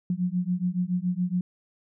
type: beating tone pair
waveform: sine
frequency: 176.2 / 183.3 Hz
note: F3 / F#3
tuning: +16 / -16 cents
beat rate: 7.1 Hz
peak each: -27 dBFS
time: 0.1-1.41 s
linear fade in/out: 2 ms
effects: none